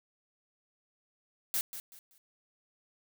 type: noise with echo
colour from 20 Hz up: blue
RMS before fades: -31 dBFS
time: 1.54-1.61 s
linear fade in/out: 0 ms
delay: 190 ms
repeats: 3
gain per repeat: -11 dB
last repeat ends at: 2.18 s
effects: none

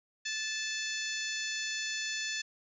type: harmonic tone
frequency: 874 Hz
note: A5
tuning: 12 cents flat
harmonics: 2 / 3 / 4 / 5 / 6 / 7 / 8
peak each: -38 / -40 / -41 / -42 / -43 / -43 / -44 dBFS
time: 0.25-2.42 s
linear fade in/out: 10 ms
effects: none

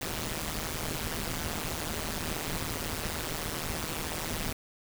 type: noise with amplitude modulation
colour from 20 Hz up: pink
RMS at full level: -30 dBFS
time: 0.01-4.53 s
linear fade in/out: 5 ms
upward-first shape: sine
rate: 158 Hz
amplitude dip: 100%
effects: none

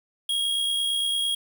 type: tone with amplitude modulation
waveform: square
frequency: 3283 Hz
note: G#7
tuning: 21 cents flat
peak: -22 dBFS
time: 0.29-1.35 s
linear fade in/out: 5 ms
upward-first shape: sine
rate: 68.8 Hz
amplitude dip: 35%
effects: 8-bit

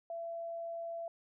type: tone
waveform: sine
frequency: 672 Hz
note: E5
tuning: 33 cents sharp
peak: -38 dBFS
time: 0.1-1.08 s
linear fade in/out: 2 ms
effects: none

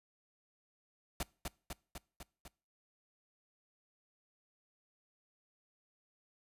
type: noise with echo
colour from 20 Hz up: pink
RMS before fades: -37 dBFS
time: 1.2-1.23 s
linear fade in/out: 2 ms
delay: 250 ms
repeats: 5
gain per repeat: -3 dB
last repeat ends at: 2.48 s
effects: noise-tail reverb RT60 0.4 s tail -24 dB re dry + resampled to 32000 Hz

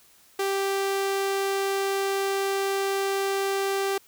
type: tone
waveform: sawtooth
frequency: 392 Hz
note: G4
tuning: in tune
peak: -20 dBFS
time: 0.39-3.98 s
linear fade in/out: 5 ms
effects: white hiss -57 dBFS RMS until 4.07 s

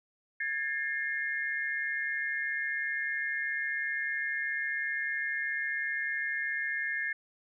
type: tone cluster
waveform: sine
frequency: 1654 / 1794 / 2129 Hz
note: G#6 / A6 / C7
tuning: -8 / +33 / +30 cents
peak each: -35 / -34 / -35 dBFS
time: 0.4-7.13 s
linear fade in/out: 5 ms
effects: none

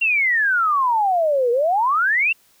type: exponential two-way sweep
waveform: sine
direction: down then up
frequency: 2794 to 464.4 to 2794 Hz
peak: -15 dBFS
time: 0.01-2.33 s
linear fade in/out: 10 ms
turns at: 1.51 s
effects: white hiss -57 dBFS RMS until 2.6 s

